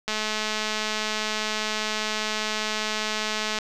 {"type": "click train", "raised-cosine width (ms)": 0.2, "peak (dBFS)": -10, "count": 755, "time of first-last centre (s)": [0.08, 3.587], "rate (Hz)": 215, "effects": []}